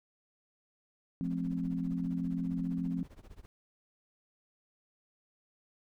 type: chord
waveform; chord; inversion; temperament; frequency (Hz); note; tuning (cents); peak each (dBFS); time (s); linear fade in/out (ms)
sine; F major; none; equal with one note detuned; 174.61 / 215 / 261.6; F3 / A3 / C4; 0 / -40 / 0; -34 / -40 / -35; 1.21-3.03; 0
type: noise with tremolo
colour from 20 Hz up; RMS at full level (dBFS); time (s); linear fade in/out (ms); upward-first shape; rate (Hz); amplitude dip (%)
brown; -48; 1.24-3.46; 0; sine; 15; 90
effects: none